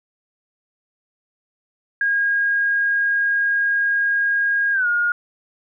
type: tone with pitch glide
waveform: sine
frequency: 1630 to 1427.2 Hz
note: G#6 to F6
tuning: -33 to +37 cents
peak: -16 dBFS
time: 2.01-5.12 s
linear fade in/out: 2 ms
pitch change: -230 cents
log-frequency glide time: 4.73-4.87 s
effects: none